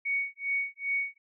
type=tone with tremolo; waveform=sine; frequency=2232 Hz; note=C#7; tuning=11 cents sharp; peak=-25 dBFS; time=0.05-1.18 s; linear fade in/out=10 ms; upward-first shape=sine; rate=2.5 Hz; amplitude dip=100%; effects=none